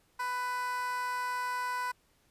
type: tone with high-pass filter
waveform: 15% pulse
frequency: 497.1 Hz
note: B4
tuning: 11 cents sharp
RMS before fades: -34 dBFS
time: 0.19-1.92 s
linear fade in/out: 10 ms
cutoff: 1100 Hz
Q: 4.9
effects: pink hiss -69 dBFS RMS until 2.3 s + resampled to 32000 Hz